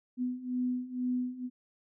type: beating tone pair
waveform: sine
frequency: 248.6 / 250.7 Hz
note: B3 / B3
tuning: +12 / +26 cents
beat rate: 2.1 Hz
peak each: -35 / -32 dBFS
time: 0.17-1.5 s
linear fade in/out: 50 ms
effects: none